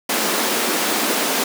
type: high-pass noise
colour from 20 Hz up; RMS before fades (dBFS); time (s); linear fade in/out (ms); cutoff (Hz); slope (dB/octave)
pink; -20; 0.09-1.44; 5; 210; 48
effects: none